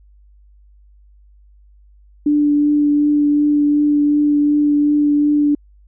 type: tone with vibrato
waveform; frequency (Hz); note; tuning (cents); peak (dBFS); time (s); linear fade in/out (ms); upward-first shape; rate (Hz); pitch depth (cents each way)
sine; 293.7; D4; 0; -11; 2.26-5.55; 5; triangle; 2.7; 13
effects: added 50 Hz sine -45 dBFS peak until 5.87 s